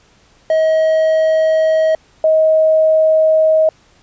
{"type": "tone pair in turn", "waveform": ["triangle", "sine"], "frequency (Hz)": [635, 631.8], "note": ["D#5", "D#5"], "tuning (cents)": [35, 26], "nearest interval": "unison", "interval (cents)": 9, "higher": "first", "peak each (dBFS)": -8, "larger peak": "neither", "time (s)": [[0.5, 1.95], [2.24, 3.69]], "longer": "neither", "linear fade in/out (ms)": 2, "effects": ["pink hiss -51 dBFS RMS until 4.02 s", "resampled to 16000 Hz"]}